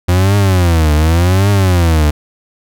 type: tone with vibrato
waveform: 40% pulse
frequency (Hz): 87.31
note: F2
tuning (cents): 0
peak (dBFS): -7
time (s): 0.08-2.11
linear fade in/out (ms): 10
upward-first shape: triangle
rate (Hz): 0.88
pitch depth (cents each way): 280
effects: none